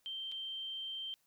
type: tone with dropouts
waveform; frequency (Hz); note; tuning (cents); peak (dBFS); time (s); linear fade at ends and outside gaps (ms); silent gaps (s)
sine; 3136; G7; 0; -39; 0.06-1.14; 0; 0.316-0.321
effects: white hiss -75 dBFS RMS until 1.26 s